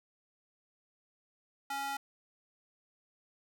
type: tone with high-pass filter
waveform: square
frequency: 277.2 Hz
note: C#4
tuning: in tune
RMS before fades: -37 dBFS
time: 1.7-1.97 s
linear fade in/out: 5 ms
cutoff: 950 Hz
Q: 2.2
effects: none